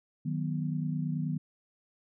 sine chord, B major, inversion first, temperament equal, 155.56 / 185 / 246.9 Hz, D#3 / F#3 / B3, 0 / 0 / 0 cents, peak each -31 / -36 / -36 dBFS, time 0.25-1.38 s, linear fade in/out 10 ms, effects none

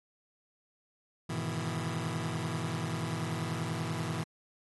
sawtooth chord, E major seventh, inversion first, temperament just, 103.01 / 123.61 / 154.51 / 164.81 Hz, G#2 / B2 / D#3 / E3, -14 / +2 / -12 / 0 cents, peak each -36 / -34 / -35 / -32 dBFS, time 1.29-4.24 s, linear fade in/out 10 ms, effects AAC 32 kbps

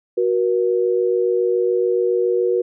sine tone pair together, 370 / 477.1 Hz, F#4 / A#4, 0 / +40 cents, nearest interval major third, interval 440 cents, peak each -18 dBFS, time 0.17-2.62 s, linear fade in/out 10 ms, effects none

